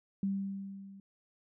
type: tone with level ramp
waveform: sine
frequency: 196 Hz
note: G3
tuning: in tune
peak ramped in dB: -28 to -49 dBFS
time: 0.23-1 s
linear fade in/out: 2 ms
effects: none